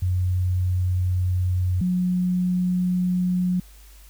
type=tone pair in turn; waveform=sine; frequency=91 / 180.85 Hz; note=F#2 / F#3; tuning=-28 / -39 cents; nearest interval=octave; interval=1189 cents; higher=second; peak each=-19 dBFS; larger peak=neither; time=0.02-1.81 / 1.81-3.6 s; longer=neither; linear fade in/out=5 ms; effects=added 50 Hz sine -45 dBFS peak until 4.09 s + white hiss -53 dBFS RMS until 4.09 s